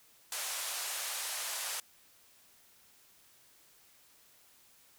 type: band-pass noise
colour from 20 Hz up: white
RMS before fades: -38 dBFS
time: 0.32-1.8 s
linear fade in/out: 2 ms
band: 570 to 12000 Hz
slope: 24 dB/octave
effects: white hiss -63 dBFS RMS until 4.98 s